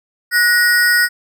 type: ring-modulated tone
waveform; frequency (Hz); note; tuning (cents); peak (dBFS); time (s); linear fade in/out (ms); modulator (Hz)
square; 1674; G#6; +13; -8; 0.31-1.09; 50; 212
effects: none